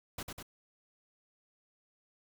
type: noise with echo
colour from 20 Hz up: pink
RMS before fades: -40 dBFS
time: 0.18-0.23 s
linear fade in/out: 5 ms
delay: 99 ms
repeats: 2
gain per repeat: -3 dB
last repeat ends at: 0.428 s
effects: none